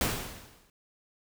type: noise with exponential decay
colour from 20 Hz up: pink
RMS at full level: -26 dBFS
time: 0.01-0.7 s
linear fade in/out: 1 ms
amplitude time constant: 150 ms
effects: none